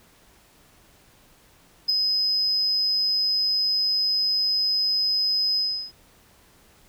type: tone with ADSR envelope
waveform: sine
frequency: 5050 Hz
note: D#8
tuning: 25 cents sharp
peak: -13 dBFS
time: 1.88-5.92 s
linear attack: 18 ms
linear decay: 4 ms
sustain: -6 dB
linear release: 350 ms
effects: tanh soft clip ceiling -15 dBFS + pink hiss -56 dBFS RMS until 6.88 s